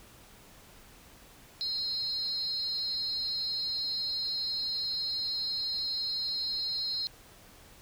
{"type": "tone cluster", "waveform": "sine", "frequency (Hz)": [3928, 4204, 5110], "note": ["B7", "C8", "D#8"], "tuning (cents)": [-10, 7, 45], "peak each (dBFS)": [-40, -31, -40], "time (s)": [1.61, 7.07], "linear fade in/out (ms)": 0, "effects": ["pink hiss -55 dBFS RMS until 7.81 s"]}